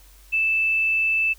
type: tone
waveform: sine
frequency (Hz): 2637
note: E7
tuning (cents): 0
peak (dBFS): -18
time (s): 0.32-1.34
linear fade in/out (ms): 20
effects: added 48 Hz sine -48 dBFS peak until 1.38 s + white hiss -54 dBFS RMS until 1.38 s